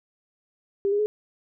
sine tone with pitch steps, 397.5 / 410.1 / 423.1 Hz, G4 / G#4 / G#4, +24 / -22 / +32 cents, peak -20 dBFS, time 0.85-1.06 s, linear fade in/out 0 ms, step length 70 ms, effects none

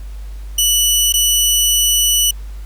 15% pulse tone with dropouts, 2960 Hz, F#7, in tune, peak -4 dBFS, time 0.58-2.31 s, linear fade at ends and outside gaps 5 ms, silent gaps 1.125-1.138 s, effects added 50 Hz sine -26 dBFS peak until 2.65 s + pink hiss -47 dBFS RMS until 2.65 s

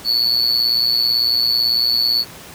triangle tone with amplitude modulation, 4435 Hz, C#8, in tune, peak -9 dBFS, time 0.04-2.25 s, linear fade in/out 50 ms, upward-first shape sine, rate 118 Hz, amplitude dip 85%, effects pink hiss -37 dBFS RMS until 2.54 s + high-pass 80 Hz 12 dB/octave

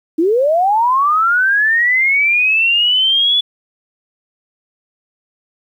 sine linear sweep, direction up, 303.2 to 3451 Hz, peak -10 dBFS, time 0.18-3.41 s, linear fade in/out 10 ms, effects 8-bit

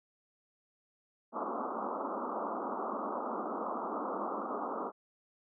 white band-pass noise, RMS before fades -37 dBFS, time 1.32-4.92 s, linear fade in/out 50 ms, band 200 to 1300 Hz, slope 96 dB/octave, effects none

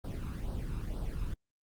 brown noise with flanger, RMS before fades -36 dBFS, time 0.04-1.34 s, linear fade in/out 5 ms, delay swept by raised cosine 0.21 to 0.8 ms, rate 2.1 Hz, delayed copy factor +0.7, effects Opus 24 kbps

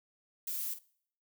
violet noise with echo, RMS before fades -37 dBFS, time 0.47-0.74 s, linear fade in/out 5 ms, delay 49 ms, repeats 1, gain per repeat -11 dB, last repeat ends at 0.789 s, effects noise-tail reverb RT60 0.6 s tail -22 dB re dry

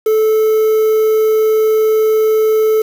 triangle tone with quantisation, 435.9 Hz, A4, 16 cents flat, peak -7 dBFS, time 0.06-2.82 s, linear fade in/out 5 ms, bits 5, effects none

